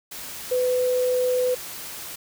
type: tone in noise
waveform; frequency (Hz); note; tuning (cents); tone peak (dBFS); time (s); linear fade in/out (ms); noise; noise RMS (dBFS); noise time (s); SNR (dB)
sine; 502; B4; +28; -19; 0.51-1.55; 10; white; -36; 0.11-2.16; +14
effects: none